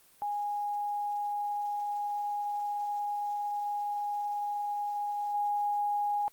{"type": "tone with level steps", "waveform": "sine", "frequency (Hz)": 824, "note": "G#5", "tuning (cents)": -14, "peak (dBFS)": [-30, -27], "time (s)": [0.22, 6.28], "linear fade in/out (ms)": 0, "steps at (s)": 5.34, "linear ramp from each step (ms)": 5, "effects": ["white hiss -61 dBFS RMS until 6.32 s", "Opus 24 kbps"]}